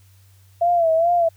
sine tone with vibrato, 672 Hz, E5, 33 cents sharp, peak -14 dBFS, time 0.61-1.29 s, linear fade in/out 10 ms, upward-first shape sine, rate 2.4 Hz, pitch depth 78 cents each way, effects added 96 Hz sine -49 dBFS peak until 1.36 s + white hiss -59 dBFS RMS until 1.36 s

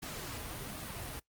pink noise with flanger, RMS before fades -42 dBFS, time 0.02-1.2 s, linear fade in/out 10 ms, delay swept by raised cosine 2 to 5.5 ms, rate 1.3 Hz, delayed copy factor -0.5, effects noise-tail reverb RT60 0.1 s tail -20 dB re dry + Opus 48 kbps

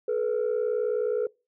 sine tone pair together, 429.2 / 488.8 Hz, A4 / B4, -43 / -18 cents, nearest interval major second, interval 225 cents, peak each -25 dBFS, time 0.08-1.27 s, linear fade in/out 5 ms, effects noise-tail reverb RT60 0.3 s tail -25 dB re dry + tanh soft clip ceiling -20 dBFS

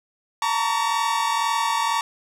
40% pulse tone cluster, 898 / 940 / 1132 Hz, A5 / A#5 / C#6, +35 / +14 / +36 cents, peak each -24 dBFS, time 0.42-2.01 s, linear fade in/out 2 ms, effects low-pass 10000 Hz 12 dB/octave + 9-bit

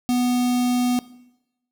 square tone with notch filter, 246.9 Hz, B3, in tune, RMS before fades -20 dBFS, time 0.09-0.99 s, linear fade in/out 0 ms, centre 1600 Hz, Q 0.96, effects noise-tail reverb RT60 0.9 s tail -19 dB re dry

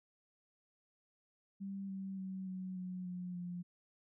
sine tone with pitch steps, 196 / 192.63 / 189.32 / 186.07 / 182.87 / 179.73 / 176.65 Hz, G3 / G3 / F#3 / F#3 / F#3 / F3 / F3, 0 / -30 / +40 / +10 / -20 / +50 / +20 cents, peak -40 dBFS, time 1.6-3.63 s, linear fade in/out 20 ms, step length 290 ms, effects none

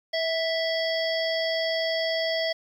harmonic tone with a mistuned harmonic, 659.3 Hz, E5, in tune, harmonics 1 / 3 / 5 / 7 / 8, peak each -26 / -31 / -33 / -34 / -35 dBFS, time 0.13-2.53 s, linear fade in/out 10 ms, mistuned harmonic 1, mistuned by -19 cents, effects 9-bit

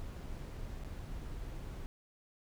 brown noise with dropouts, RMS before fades -43 dBFS, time 0-1.86 s, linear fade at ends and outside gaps 0 ms, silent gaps 0.836-0.847 s, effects none

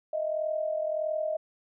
sine tone pair together, 622.3 / 663.9 Hz, D#5 / E5, 0 / +12 cents, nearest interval minor second, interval 112 cents, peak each -28 / -34 dBFS, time 0.13-1.37 s, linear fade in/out 5 ms, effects none

